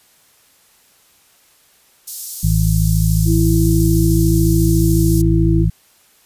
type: high-pass noise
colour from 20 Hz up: white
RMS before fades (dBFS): -27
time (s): 2.07-5.22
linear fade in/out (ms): 10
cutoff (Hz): 5000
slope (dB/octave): 24
type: harmonic tone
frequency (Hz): 53.9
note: A1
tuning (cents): -35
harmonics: 1 / 2 / 3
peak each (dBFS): -16 / -16 / -16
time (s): 2.43-5.7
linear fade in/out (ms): 10
type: tone with vibrato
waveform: sine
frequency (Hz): 329.6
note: E4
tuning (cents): 0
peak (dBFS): -16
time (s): 3.25-5.66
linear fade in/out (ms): 50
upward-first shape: triangle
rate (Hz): 7.7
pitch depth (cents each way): 9
effects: white hiss -53 dBFS RMS until 6.25 s + resampled to 32000 Hz